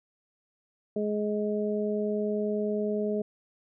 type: harmonic tone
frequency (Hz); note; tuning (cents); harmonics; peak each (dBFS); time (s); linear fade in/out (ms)
209.9; G#3; +19; 1 / 2 / 3; -30 / -29 / -34; 0.96-3.22; 5
effects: none